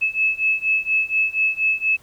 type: beating tone pair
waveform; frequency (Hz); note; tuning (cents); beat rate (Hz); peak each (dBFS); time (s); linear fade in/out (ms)
sine; 2597 / 2601.2; E7 / E7; -26 / -24; 4.2; -21 / -20; 0.01-1.97; 20
effects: pink hiss -53 dBFS RMS until 2.02 s